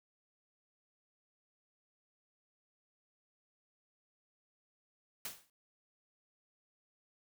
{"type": "noise with exponential decay", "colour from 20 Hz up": "white", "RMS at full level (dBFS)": -39, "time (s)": [5.25, 5.5], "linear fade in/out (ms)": 2, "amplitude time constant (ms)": 53, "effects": []}